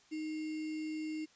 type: tone with sample-and-hold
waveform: sine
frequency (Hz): 310.9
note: D#4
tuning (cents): -1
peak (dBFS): -36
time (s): 0.11-1.26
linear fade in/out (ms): 20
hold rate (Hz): 2450
effects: white hiss -65 dBFS RMS until 1.35 s + resampled to 16000 Hz